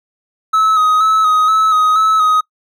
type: tone with vibrato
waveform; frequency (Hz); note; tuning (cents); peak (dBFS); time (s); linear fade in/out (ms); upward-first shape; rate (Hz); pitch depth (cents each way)
triangle; 1277; D#6; +45; -7; 0.53-2.41; 10; square; 2.1; 28
effects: noise-tail reverb RT60 0.1 s tail -25 dB re dry